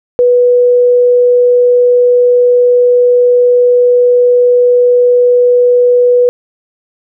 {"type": "tone", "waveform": "sine", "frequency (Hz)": 490.6, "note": "B4", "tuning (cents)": -12, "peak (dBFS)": -4, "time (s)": [0.19, 6.29], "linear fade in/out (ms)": 0, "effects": []}